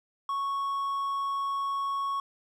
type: tone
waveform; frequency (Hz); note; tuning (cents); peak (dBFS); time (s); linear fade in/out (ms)
triangle; 1107; C#6; -3; -26; 0.29-2.2; 2
effects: none